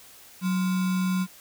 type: tone with sample-and-hold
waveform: sine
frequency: 185 Hz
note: F#3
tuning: in tune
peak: -22 dBFS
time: 0.41-1.27 s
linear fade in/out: 50 ms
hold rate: 1225 Hz
effects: white hiss -50 dBFS RMS until 1.4 s